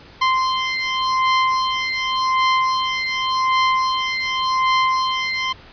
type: beating tone pair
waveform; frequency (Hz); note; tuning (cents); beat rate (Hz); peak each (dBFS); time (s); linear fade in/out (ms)
sawtooth; 1041 / 1041.88; C6 / C6; -9 / -8; 0.88; -16; 0.21-5.53; 10
effects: pink hiss -44 dBFS RMS until 5.72 s + resampled to 11025 Hz